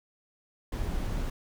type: noise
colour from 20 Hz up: brown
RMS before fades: -31 dBFS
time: 0.72-1.3 s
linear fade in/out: 5 ms
effects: none